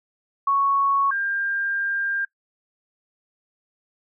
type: tone pair in turn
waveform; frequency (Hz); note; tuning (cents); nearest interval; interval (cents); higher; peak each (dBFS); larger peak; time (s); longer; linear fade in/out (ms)
sine; 1108.7 / 1598.1; C#6 / G6; 0 / +33; tritone; 633; second; -17 / -22; first; 0.47-1.11 / 1.11-2.25; second; 5
effects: noise-tail reverb RT60 0.1 s tail -20 dB re dry